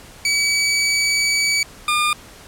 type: tone pair in turn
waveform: 20% pulse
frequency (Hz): 2281 / 1208.3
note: C#7 / D6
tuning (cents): +49 / +49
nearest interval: major seventh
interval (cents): 1100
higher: first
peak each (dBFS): -11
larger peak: neither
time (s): 0.25-1.63 / 1.88-2.13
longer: first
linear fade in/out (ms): 2
effects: pink hiss -42 dBFS RMS until 2.47 s + low-pass 12000 Hz 12 dB/octave